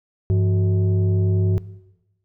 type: tone with frequency modulation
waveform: sine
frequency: 100 Hz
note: G2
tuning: 35 cents sharp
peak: -14 dBFS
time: 0.3-1.58 s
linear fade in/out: 0 ms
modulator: 271 Hz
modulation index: 0.55
effects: noise-tail reverb RT60 1.0 s tail -19 dB re dry + tanh soft clip ceiling -10 dBFS